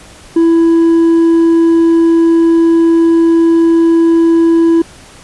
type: tone with hard clipping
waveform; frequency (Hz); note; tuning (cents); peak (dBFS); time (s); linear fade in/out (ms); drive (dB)
sine; 331.8; E4; +11; -6; 0.36-4.82; 5; 2
effects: pink hiss -37 dBFS RMS until 5.23 s + resampled to 24000 Hz